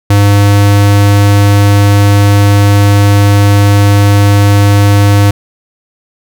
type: tone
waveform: square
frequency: 101.4 Hz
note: G#2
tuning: 41 cents flat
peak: -4 dBFS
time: 0.1-5.31 s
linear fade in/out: 5 ms
effects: none